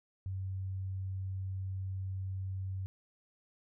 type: tone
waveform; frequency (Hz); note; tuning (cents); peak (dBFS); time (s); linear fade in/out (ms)
sine; 95.1; F#2; +48; -35; 0.26-2.86; 0
effects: none